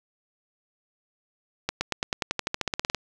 accelerating click train, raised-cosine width 0.2 ms, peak -8 dBFS, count 17, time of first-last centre 1.69-2.947 s, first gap 120 ms, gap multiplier 0.94, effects 7-bit

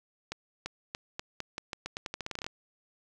accelerating click train, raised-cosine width 0.2 ms, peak -18 dBFS, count 19, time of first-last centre 0.32-2.465 s, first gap 340 ms, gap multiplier 0.85, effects none

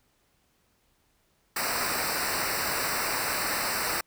pink noise with comb filter, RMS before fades -29 dBFS, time 1.56-4.01 s, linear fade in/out 5 ms, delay 0.3 ms, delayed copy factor -0.9, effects pink hiss -69 dBFS RMS until 4.06 s

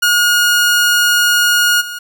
sawtooth tone with level steps, 1436 Hz, F6, 48 cents sharp, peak -6 / -20 dBFS, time 0.02-1.99 s, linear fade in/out 10 ms, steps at 1.8 s, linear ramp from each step 20 ms, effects 8-bit

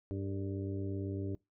harmonic tone with a mistuned harmonic, 98 Hz, G2, in tune, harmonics 1 / 2 / 3 / 4 / 5 / 6, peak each -37 / -46 / -40 / -43 / -53 / -52 dBFS, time 0.11-1.35 s, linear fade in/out 0 ms, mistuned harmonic 5, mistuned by -110 cents, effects noise-tail reverb RT60 0.2 s tail -23 dB re dry

